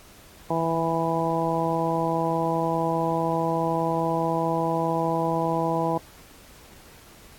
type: harmonic tone with a mistuned harmonic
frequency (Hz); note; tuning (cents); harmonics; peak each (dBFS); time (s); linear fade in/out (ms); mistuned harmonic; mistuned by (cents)
164.81; E3; 0; 1 / 2 / 3 / 4 / 5 / 6; -29 / -29 / -29 / -29 / -29 / -29; 0.5-5.98; 5; 1; -19
effects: pink hiss -50 dBFS RMS until 7.38 s + AAC 64 kbps